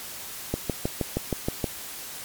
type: click train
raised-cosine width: 2 ms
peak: -11 dBFS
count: 8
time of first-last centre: 0.54-1.642 s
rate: 6.35 Hz
effects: white hiss -38 dBFS RMS until 2.24 s + MP3 96 kbps